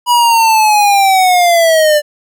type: linear sweep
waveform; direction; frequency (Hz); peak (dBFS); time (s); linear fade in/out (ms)
square; down; 977 to 587.3; -7; 0.06-2.02; 50
effects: none